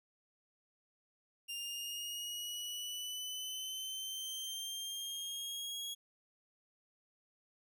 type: linear sweep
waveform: sawtooth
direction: up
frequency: 2794 to 3322 Hz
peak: -37 dBFS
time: 1.48-5.95 s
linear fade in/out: 20 ms
effects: none

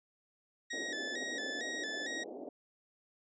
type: tone with vibrato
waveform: sawtooth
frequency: 1813 Hz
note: A#6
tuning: 49 cents flat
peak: -34 dBFS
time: 0.7-2.24 s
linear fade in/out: 10 ms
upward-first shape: square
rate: 2.2 Hz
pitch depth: 69 cents each way
type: band-pass noise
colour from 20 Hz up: pink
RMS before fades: -45 dBFS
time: 0.73-2.49 s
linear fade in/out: 2 ms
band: 250 to 710 Hz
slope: 48 dB/octave
effects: resampled to 16000 Hz

